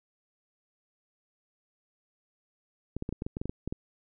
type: clicks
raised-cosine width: 3 ms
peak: -20 dBFS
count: 12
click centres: 2.966 / 3.024 / 3.091 / 3.126 / 3.221 / 3.265 / 3.369 / 3.415 / 3.456 / 3.495 / 3.676 / 3.725 s
effects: none